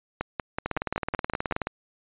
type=two click trains; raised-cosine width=0.5 ms; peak=-12 / -12 dBFS; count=20 / 8; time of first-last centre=0.66-1.671 / 0.21-1.523 s; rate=18.8 / 5.33 Hz; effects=resampled to 8000 Hz